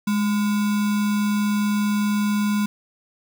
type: tone with sample-and-hold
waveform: sine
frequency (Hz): 207.7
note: G#3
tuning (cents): 0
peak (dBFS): -18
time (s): 0.07-2.66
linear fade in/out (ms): 5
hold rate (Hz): 1225
effects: none